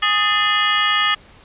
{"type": "harmonic tone with a mistuned harmonic", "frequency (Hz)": 414.7, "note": "G#4", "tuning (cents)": -3, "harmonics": [2, 3, 4, 5, 6, 7, 8], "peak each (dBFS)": [-31, -19, -21, -24, -31, -21, -22], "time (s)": [0.02, 1.15], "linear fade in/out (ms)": 10, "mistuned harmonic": 4, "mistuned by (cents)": 120, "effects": ["pink hiss -47 dBFS RMS until 1.44 s", "resampled to 8000 Hz"]}